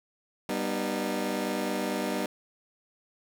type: chord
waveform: 20% pulse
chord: G augmented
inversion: none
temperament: just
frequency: 196 / 245 / 306.2 Hz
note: G3 / B3 / D#4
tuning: 0 / -14 / -28 cents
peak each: -28 dBFS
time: 0.49-2.26 s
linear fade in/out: 2 ms
effects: none